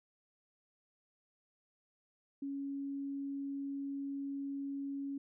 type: tone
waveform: sine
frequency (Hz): 277.9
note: C#4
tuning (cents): +4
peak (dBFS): -37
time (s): 2.42-5.18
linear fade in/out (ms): 5
effects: none